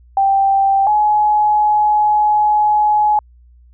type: tone pair in turn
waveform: sine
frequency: 784 / 843.3 Hz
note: G5 / G#5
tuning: 0 / +26 cents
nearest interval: minor second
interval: 126 cents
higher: second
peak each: -10 dBFS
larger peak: neither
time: 0.17-0.87 / 0.87-3.19 s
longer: second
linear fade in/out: 2 ms
effects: added 60 Hz sine -43 dBFS peak until 3.73 s